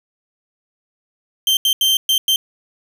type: tone bursts at uneven times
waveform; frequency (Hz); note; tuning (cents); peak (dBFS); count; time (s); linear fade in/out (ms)
40% pulse; 3136; G7; 0; -12; 5; 1.47-1.57 / 1.65-1.73 / 1.81-1.97 / 2.09-2.18 / 2.28-2.36; 2
effects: none